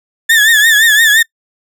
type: tone with vibrato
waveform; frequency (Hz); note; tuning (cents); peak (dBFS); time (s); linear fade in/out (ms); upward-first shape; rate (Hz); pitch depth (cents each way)
35% pulse; 1760; A6; 0; -4; 0.29-1.23; 10; triangle; 5.8; 110
effects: noise-tail reverb RT60 0.1 s tail -25 dB re dry